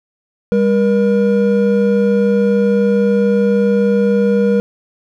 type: tone pair together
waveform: triangle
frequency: 200.4 / 476.6 Hz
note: G3 / A#4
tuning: +38 / +38 cents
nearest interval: octave + minor third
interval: 1500 cents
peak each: -11 dBFS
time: 0.52-4.6 s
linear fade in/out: 0 ms
effects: none